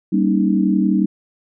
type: chord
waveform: sine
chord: Eb dominant seventh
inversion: first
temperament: just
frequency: 194.45 / 233.3 / 280 / 311.1 Hz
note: G3 / Bb3 / Db4 / Eb4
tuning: -14 / +2 / +18 / 0 cents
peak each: -16 / -21 / -22 / -19 dBFS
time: 0.12-1.06 s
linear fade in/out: 10 ms
effects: none